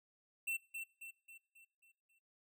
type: tone with echo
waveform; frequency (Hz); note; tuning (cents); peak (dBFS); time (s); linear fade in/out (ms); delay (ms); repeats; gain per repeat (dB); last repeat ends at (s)
square; 2695; E7; +38; -37; 0.47-0.57; 10; 270; 6; -6; 2.19
effects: noise-tail reverb RT60 0.6 s tail -24 dB re dry